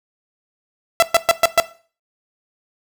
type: tone bursts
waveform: sawtooth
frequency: 668 Hz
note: E5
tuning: 23 cents sharp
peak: -5 dBFS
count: 5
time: 1-1.6 s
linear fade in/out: 0 ms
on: 24 ms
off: 120 ms
effects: noise-tail reverb RT60 0.4 s tail -17 dB re dry